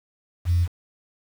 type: tone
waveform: sine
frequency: 86.8 Hz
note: F2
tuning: 10 cents flat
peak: -16 dBFS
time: 0.45-0.68 s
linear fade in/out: 50 ms
effects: tanh soft clip ceiling -12 dBFS + 7-bit